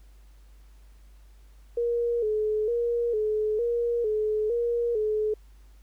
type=tone with vibrato; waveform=sine; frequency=450.1 Hz; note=A4; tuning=39 cents sharp; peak=-23 dBFS; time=1.77-5.34 s; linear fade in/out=5 ms; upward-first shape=square; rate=1.1 Hz; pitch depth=87 cents each way; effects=added 50 Hz sine -49 dBFS peak until 5.82 s + pink hiss -65 dBFS RMS until 5.82 s